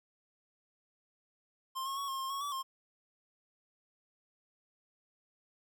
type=tone with pitch steps; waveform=square; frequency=1054 / 1086 / 1116 / 1073 / 1065 / 1102 / 1148 / 1064 Hz; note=C6 / C#6 / C#6 / C6 / C6 / C#6 / D6 / C6; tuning=+12 / -36 / +11 / +43 / +30 / -11 / -40 / +29 cents; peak=-36 dBFS; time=1.75-2.63 s; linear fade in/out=20 ms; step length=110 ms; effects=12-bit